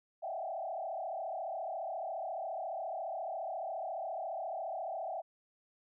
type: tone with frequency modulation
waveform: sine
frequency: 710 Hz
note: F5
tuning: 28 cents sharp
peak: -36 dBFS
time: 0.22-5.22 s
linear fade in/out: 20 ms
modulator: 34.4 Hz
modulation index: 2.4
effects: none